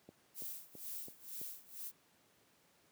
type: click train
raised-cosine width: 2 ms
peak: -38 dBFS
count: 5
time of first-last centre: 0.09-1.415 s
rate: 3.02 Hz
type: noise with tremolo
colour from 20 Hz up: violet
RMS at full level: -44 dBFS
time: 0.34-1.92 s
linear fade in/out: 50 ms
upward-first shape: sine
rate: 2.1 Hz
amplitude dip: 90%
effects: pink hiss -70 dBFS RMS until 2.91 s + high-pass 150 Hz 12 dB/octave